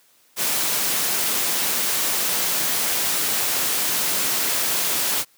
white noise, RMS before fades -22 dBFS, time 0.36-5.25 s, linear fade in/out 50 ms, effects white hiss -58 dBFS RMS until 5.37 s + high-pass 150 Hz 12 dB/octave

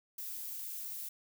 violet noise, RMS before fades -42 dBFS, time 0.18-1.09 s, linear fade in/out 5 ms, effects none

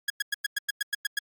sawtooth tone bursts, 1661.2 Hz, G#6, in tune, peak -21 dBFS, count 10, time 0.08-1.19 s, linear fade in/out 5 ms, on 21 ms, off 100 ms, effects Opus 48 kbps

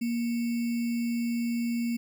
sine tone with sample-and-hold, 235.1 Hz, A#3, 15 cents sharp, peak -26 dBFS, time 0.01-1.97 s, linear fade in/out 10 ms, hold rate 2450 Hz, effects none

